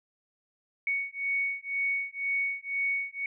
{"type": "beating tone pair", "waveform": "sine", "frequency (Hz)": [2226, 2228], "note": ["C#7", "C#7"], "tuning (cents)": [7, 8], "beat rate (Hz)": 2, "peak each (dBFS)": -31, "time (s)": [0.87, 3.26], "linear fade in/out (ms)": 2, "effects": []}